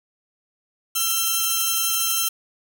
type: tone pair together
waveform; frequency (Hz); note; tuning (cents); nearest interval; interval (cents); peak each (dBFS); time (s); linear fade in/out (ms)
5% pulse; 1347 / 3147; E6 / G7; +37 / +6; octave + minor third; 1469; -13; 0.95-2.29; 10
effects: none